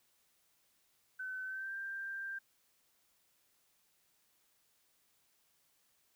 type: tone with pitch glide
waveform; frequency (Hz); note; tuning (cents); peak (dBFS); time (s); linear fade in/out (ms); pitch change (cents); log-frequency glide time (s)
sine; 1520 to 1581.8; F#6 to G6; +46 to +15; -39; 1.19-2.39; 10; +69; 1.44-1.74
effects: white hiss -74 dBFS RMS until 6.15 s